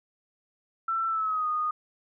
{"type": "tone with pitch glide", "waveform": "sine", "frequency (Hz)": [1338, 1234.1], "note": ["E6", "D#6"], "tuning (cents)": [25, -15], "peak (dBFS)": -25, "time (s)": [0.88, 1.71], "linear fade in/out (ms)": 5, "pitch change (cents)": -140, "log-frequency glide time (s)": [1.08, 1.48], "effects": []}